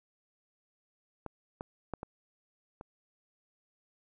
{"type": "clicks", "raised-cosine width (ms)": 1, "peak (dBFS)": [-25, -24, -21, -25, -30], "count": 5, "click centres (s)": [1.263, 1.609, 1.937, 2.031, 2.811], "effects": []}